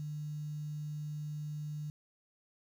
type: tone with quantisation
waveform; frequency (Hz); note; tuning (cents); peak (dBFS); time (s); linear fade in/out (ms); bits
sine; 150; D3; +37; -37; 0-1.9; 0; 10
effects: none